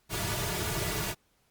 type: noise with comb filter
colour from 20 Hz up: pink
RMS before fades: -32 dBFS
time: 0.09-1.15 s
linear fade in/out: 50 ms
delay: 3.8 ms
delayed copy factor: -0.95
effects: pink hiss -70 dBFS RMS until 1.5 s + Opus 48 kbps